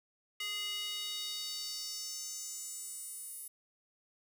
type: tone with high-pass filter sweep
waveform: square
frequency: 415.3 Hz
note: G#4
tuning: in tune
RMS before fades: -41 dBFS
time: 0.4-3.48 s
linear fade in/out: 5 ms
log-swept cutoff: 2500 to 11000 Hz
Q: 3.3
effects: none